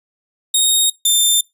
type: tone pair in turn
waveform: 15% pulse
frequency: 3729 / 3582 Hz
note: A#7 / A7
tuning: 0 / +30 cents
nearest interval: minor second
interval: 70 cents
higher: first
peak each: -4 dBFS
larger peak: neither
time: 0.54-0.9 / 1.05-1.41 s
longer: neither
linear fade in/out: 5 ms
effects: noise-tail reverb RT60 0.2 s tail -24 dB re dry + resampled to 32000 Hz